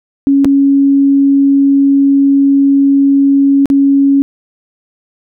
sine tone with dropouts, 277.2 Hz, C#4, in tune, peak -5 dBFS, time 0.27-4.22 s, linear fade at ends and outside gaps 0 ms, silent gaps 0.446-0.454 / 3.657-3.701 s, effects none

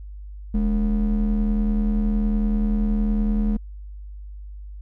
triangle ring-modulated tone, 125.2 Hz, B2, 24 cents sharp, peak -13 dBFS, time 0.54-3.57 s, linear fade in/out 5 ms, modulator 85.8 Hz, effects added 50 Hz sine -34 dBFS peak until 4.81 s

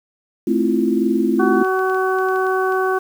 sine chord, F major seventh, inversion first, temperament just, 218.3 / 261.9 / 327.4 / 349.2 Hz, A3 / C4 / E4 / F4, -13 / +2 / -12 / 0 cents, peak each -20 dBFS, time 0.47-1.63 s, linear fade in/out 5 ms
harmonic tone, 376.4 Hz, F#4, 30 cents sharp, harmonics 1 / 2 / 3 / 4, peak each -18 / -23 / -23 / -24 dBFS, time 1.39-2.99 s, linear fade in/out 10 ms
clicks, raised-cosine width 0.2 ms, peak -23 dBFS, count 9, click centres 1.647 / 1.792 / 1.898 / 1.946 / 2.187 / 2.287 / 2.36 / 2.467 / 2.723 s
effects 7-bit

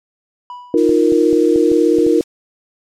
triangle tone with exponential decay, 983 Hz, B5, 8 cents flat, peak -24 dBFS, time 0.5-1.1 s, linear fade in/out 1 ms, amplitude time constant 130 ms
sine chord, Eb suspended second, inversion none, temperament equal, 311.1 / 349.2 / 466.2 Hz, Eb4 / F4 / Bb4, 0 / 0 / 0 cents, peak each -14 dBFS, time 0.74-2.21 s, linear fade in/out 2 ms
blue noise, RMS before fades -31 dBFS, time 0.77-2.24 s, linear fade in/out 10 ms
clicks, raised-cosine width 2 ms, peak -14 dBFS, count 7, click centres 0.893 / 1.122 / 1.329 / 1.56 / 1.717 / 1.986 / 2.066 s
effects low-pass 6000 Hz 12 dB/octave

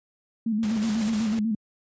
sine tone with vibrato, 218.4 Hz, A3, 13 cents flat, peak -22 dBFS, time 0.46-1.55 s, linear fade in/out 5 ms, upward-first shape square, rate 8.1 Hz, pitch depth 66 cents each way
pink noise with tremolo, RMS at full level -37 dBFS, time 0.63-1.39 s, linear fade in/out 0 ms, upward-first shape square, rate 16 Hz, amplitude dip 25%
white noise bursts, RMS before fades -38 dBFS, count 3, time 0.82-1.256 s, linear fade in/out 5 ms, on 130 ms, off 23 ms
effects high-pass 80 Hz 12 dB/octave + resampled to 16000 Hz

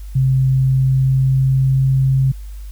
sine tone with pitch glide, 132 to 133.23 Hz, C3 to C3, +16 to +32 cents, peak -11 dBFS, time 0.15-2.32 s, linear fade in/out 10 ms, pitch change +16 cents, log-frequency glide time 0.66-1.84 s, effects added 50 Hz sine -28 dBFS peak until 2.71 s + white hiss -50 dBFS RMS until 2.71 s

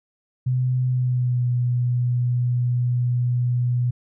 sine tone with pitch glide, 127 to 122.82 Hz, B2 to B2, +49 to -9 cents, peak -18 dBFS, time 0.46-3.91 s, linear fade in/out 10 ms, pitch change -58 cents, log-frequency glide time 0.87-1.46 s, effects none

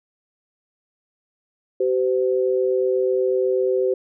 sine tone pair together, 382.8 / 511 Hz, G4 / C5, -41 / -41 cents, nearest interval perfect fourth, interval 500 cents, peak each -19 / -21 dBFS, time 1.8-3.94 s, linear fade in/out 5 ms, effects none

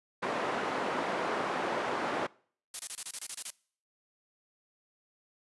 white band-pass noise, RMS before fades -33 dBFS, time 0.22-2.27 s, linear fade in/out 10 ms, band 260 to 1100 Hz, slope 12 dB/octave
blue noise bursts, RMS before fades -35 dBFS, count 10, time 2.74-3.504 s, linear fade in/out 2 ms, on 53 ms, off 26 ms
effects noise-tail reverb RT60 0.5 s tail -23 dB re dry + resampled to 24000 Hz

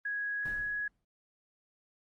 sine tone with pitch glide, 1661.2 to 1674.7 Hz, G#6 to G#6, 0 to +14 cents, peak -32 dBFS, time 0.05-0.88 s, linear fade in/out 5 ms, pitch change +14 cents, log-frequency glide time 0.39-0.45 s
brown noise with exponential decay, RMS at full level -40 dBFS, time 0.45-1.05 s, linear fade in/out 5 ms, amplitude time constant 130 ms
effects Opus 24 kbps

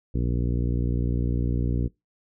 harmonic tone, 59.9 Hz, A#1, 48 cents sharp, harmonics 1 / 2 / 3 / 4 / 5 / 6 / 7 / 8, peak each -25 / -27 / -32 / -33 / -34 / -39 / -40 / -43 dBFS, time 0.14-1.88 s, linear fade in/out 10 ms, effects noise-tail reverb RT60 0.2 s tail -24 dB re dry

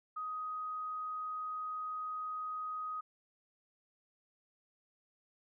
sine tone, 1253 Hz, D#6, 12 cents sharp, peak -37 dBFS, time 0.16-3.01 s, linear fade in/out 10 ms, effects none

